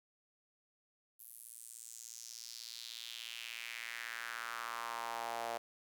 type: tone with high-pass filter sweep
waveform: sawtooth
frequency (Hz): 116.54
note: A#2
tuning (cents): 0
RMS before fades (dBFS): -45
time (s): 1.19-5.58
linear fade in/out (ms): 10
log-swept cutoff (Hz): 12000 to 650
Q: 3
effects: none